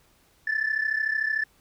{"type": "tone pair together", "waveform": "sine", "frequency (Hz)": [1735, 1768.4], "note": ["A6", "A6"], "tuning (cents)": [-25, 8], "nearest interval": "unison", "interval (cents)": 33, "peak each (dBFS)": -25, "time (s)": [0.47, 1.44], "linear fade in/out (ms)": 5, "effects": ["tanh soft clip ceiling -19 dBFS", "pink hiss -62 dBFS RMS until 1.6 s"]}